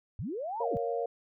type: linear two-way sweep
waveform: sine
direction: up then down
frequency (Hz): 74.4 to 984 to 74.4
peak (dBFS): -33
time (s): 0.19-0.77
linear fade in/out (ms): 0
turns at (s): 0.62
type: chord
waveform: sine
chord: Bb minor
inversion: none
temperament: equal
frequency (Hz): 466.2 / 554.4 / 698.5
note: Bb4 / Db5 / F5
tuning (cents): 0 / 0 / 0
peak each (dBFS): -32 / -35 / -35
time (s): 0.6-1.06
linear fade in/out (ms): 5
effects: none